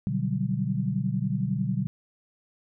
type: chord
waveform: sine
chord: G major seventh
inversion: first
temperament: equal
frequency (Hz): 123.47 / 146.83 / 185 / 196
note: B2 / D3 / F#3 / G3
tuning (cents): 0 / 0 / 0 / 0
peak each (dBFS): -30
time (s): 0.07-1.87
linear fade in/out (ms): 0
effects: none